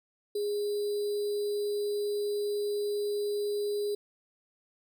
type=tone with sample-and-hold; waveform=sine; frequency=412.2 Hz; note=G#4; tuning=13 cents flat; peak=-28 dBFS; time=0.35-3.95 s; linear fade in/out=5 ms; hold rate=4410 Hz; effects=none